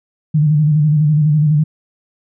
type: tone with vibrato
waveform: sine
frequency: 151.2 Hz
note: D#3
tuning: 49 cents flat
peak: -9 dBFS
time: 0.34-1.64 s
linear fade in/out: 10 ms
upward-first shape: square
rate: 12 Hz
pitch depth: 50 cents each way
effects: none